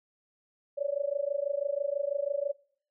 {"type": "tone with amplitude modulation", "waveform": "sine", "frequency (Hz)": 567, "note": "C#5", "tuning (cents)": 39, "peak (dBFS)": -24, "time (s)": [0.77, 2.53], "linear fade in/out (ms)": 20, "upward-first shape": "sine", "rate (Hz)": 26.1, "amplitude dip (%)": 95, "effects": ["noise-tail reverb RT60 0.6 s tail -25 dB re dry"]}